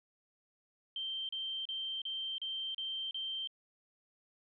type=tone bursts; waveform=sine; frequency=3136 Hz; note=G7; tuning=in tune; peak=-36 dBFS; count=7; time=0.96-3.474 s; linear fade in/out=2 ms; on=330 ms; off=34 ms; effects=none